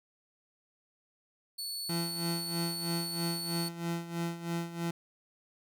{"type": "tone", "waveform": "sawtooth", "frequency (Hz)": 4435, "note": "C#8", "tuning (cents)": 0, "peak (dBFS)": -33, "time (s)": [1.58, 3.69], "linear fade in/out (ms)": 10}
{"type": "tone with tremolo", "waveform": "30% pulse", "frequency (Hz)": 169.3, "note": "E3", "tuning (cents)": 46, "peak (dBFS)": -28, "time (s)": [1.89, 4.91], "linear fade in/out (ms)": 5, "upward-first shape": "sine", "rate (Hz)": 3.1, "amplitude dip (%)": 75}
{"effects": []}